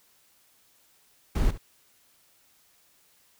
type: noise with echo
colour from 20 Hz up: brown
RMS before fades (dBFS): -23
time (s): 1.35-1.51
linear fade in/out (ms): 5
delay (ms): 69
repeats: 1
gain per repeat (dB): -14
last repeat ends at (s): 1.579
effects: white hiss -63 dBFS RMS until 3.39 s